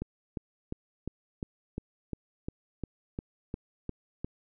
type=click train; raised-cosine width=3 ms; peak=-21 dBFS; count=13; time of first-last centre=0.02-4.245 s; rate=2.84 Hz; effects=none